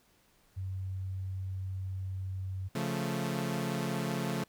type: tone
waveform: sine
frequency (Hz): 94.6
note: F#2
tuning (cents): +39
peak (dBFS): -34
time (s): 0.56-2.69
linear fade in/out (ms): 20
type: chord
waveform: sawtooth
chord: Db augmented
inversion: none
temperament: equal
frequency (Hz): 138.59 / 174.61 / 220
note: Db3 / F3 / A3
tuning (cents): 0 / 0 / 0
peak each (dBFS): -32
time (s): 2.75-4.44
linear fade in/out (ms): 5
effects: pink hiss -67 dBFS RMS until 4.48 s